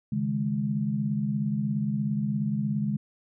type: chord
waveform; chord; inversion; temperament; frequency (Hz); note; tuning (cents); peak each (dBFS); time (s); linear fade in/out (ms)
sine; C# suspended second; none; equal; 138.59 / 155.56 / 207.7; C#3 / D#3 / G#3; 0 / 0 / 0; -30 / -32 / -27; 0.12-2.97; 5
effects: none